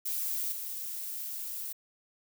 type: noise with level steps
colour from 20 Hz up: violet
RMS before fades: -33 / -38 dBFS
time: 0.05-1.73 s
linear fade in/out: 10 ms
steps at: 0.52 s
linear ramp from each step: 5 ms
effects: none